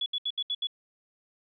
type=tone bursts; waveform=sine; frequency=3400 Hz; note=G#7; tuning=40 cents sharp; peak=-27 dBFS; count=6; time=0.01-0.671 s; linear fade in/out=5 ms; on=51 ms; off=71 ms; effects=none